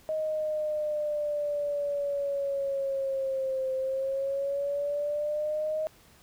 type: exponential two-way sweep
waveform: sine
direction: down then up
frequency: 627 to 523.3 to 627 Hz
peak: -27 dBFS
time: 0.09-5.87 s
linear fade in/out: 0 ms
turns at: 3.73 s
effects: pink hiss -58 dBFS RMS until 6.22 s